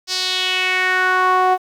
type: tone with band-pass filter sweep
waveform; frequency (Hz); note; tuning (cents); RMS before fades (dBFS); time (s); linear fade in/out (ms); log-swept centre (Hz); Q
sawtooth; 370; F#4; 0; -17; 0.07-1.58; 50; 5100 to 790; 3.1
effects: 8-bit